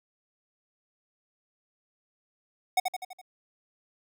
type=tone with echo; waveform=square; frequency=740 Hz; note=F#5; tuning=in tune; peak=-21 dBFS; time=2.77-2.8 s; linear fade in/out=5 ms; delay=83 ms; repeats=5; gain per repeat=-5 dB; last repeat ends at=3.215 s; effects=none